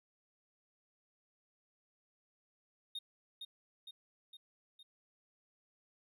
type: tone with echo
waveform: triangle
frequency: 3699 Hz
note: A#7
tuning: 14 cents flat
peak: -38 dBFS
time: 2.95-2.99 s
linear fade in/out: 5 ms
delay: 460 ms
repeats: 4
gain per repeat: -4 dB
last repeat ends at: 4.83 s
effects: none

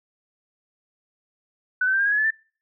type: tone with pitch steps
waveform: sine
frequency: 1496 / 1532.7 / 1570.4 / 1608.9 / 1648.5 / 1688.9 / 1730.4 / 1772.9 Hz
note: F#6 / G6 / G6 / G6 / G#6 / G#6 / A6 / A6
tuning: +19 / -39 / +3 / +45 / -13 / +29 / -29 / +13 cents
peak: -18 dBFS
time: 1.81-2.306 s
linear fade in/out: 5 ms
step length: 62 ms
effects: noise-tail reverb RT60 0.4 s tail -25 dB re dry

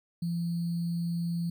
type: tone with sample-and-hold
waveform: sine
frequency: 170.3 Hz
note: F3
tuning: 43 cents flat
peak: -28 dBFS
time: 0.22-1.5 s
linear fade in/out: 5 ms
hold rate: 4410 Hz
effects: none

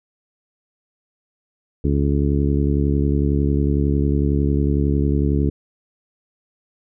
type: harmonic tone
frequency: 71 Hz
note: C#2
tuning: 42 cents sharp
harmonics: 1 / 2 / 3 / 4 / 5 / 6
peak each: -19 / -21 / -25 / -23 / -27 / -28 dBFS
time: 1.84-5.5 s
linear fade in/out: 5 ms
effects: none

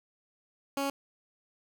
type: tone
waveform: 15% pulse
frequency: 277.2 Hz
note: C#4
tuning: in tune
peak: -23 dBFS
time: 0.77-0.9 s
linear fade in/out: 2 ms
effects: none

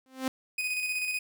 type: tone with exponential growth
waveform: sawtooth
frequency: 261.6 Hz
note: C4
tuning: in tune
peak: -21 dBFS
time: 0.06-0.28 s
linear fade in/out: 1 ms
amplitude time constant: 47 ms
type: tone with tremolo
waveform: 40% pulse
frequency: 2497 Hz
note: D#7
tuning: 6 cents sharp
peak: -27 dBFS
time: 0.58-1.19 s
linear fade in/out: 5 ms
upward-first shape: square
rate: 16 Hz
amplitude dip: 35%
effects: none

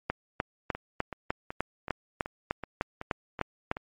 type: two click trains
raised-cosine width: 0.5 ms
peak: -12 / -21 dBFS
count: 13 / 9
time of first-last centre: 0.1-3.714 / 0.75-3.769 s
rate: 3.32 / 2.65 Hz
effects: MP3 48 kbps

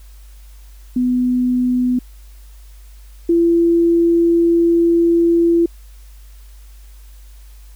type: tone pair in turn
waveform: sine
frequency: 249.6 / 338.3 Hz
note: B3 / E4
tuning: +19 / +45 cents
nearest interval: perfect fourth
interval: 526 cents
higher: second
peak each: -13 / -10 dBFS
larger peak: second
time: 0.96-1.99 / 3.29-5.66 s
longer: second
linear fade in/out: 5 ms
effects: added 50 Hz sine -37 dBFS peak until 7.75 s + white hiss -52 dBFS RMS until 7.75 s

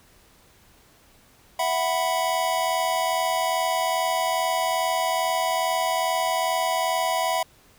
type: chord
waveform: square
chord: E suspended second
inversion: none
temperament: just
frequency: 659.3 / 741.7 / 988.9 Hz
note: E5 / F#5 / B5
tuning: 0 / +4 / +2 cents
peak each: -27 dBFS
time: 1.59-7.43 s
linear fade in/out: 5 ms
effects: pink hiss -56 dBFS RMS until 7.78 s

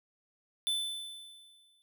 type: tone with exponential decay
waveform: square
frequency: 3516 Hz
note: A7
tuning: 2 cents flat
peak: -28 dBFS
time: 0.67-1.82 s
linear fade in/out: 0 ms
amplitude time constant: 250 ms
effects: none

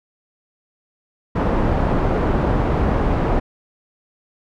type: low-pass noise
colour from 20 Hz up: pink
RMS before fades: -18 dBFS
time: 1.35-3.4 s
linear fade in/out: 10 ms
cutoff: 980 Hz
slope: 12 dB/octave
effects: none

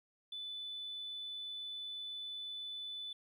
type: tone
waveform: triangle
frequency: 3494 Hz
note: A7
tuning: 13 cents flat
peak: -38 dBFS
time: 0.32-3.13 s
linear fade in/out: 5 ms
effects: tanh soft clip ceiling -39 dBFS

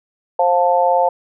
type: harmonic tone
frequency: 176.4 Hz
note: F3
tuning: 18 cents sharp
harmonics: 3 / 4 / 5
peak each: -16 / -16 / -16 dBFS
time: 0.39-1.09 s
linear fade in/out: 5 ms
effects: none

